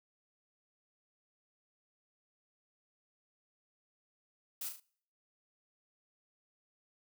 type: noise with echo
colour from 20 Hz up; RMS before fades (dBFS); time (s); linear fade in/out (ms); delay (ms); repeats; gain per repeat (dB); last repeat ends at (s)
blue; -40; 4.61-4.69; 5; 37; 3; -6; 4.801
effects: noise-tail reverb RT60 0.6 s tail -25 dB re dry